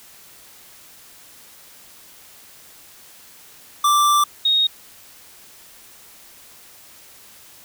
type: tone pair in turn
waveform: square / sine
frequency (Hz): 1174.7 / 3737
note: D6 / A#7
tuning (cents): 0 / +4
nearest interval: octave + minor sixth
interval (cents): 2004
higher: second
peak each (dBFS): -14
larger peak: neither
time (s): 3.84-4.24 / 4.45-4.67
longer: first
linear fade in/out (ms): 5
effects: white hiss -46 dBFS RMS until 7.64 s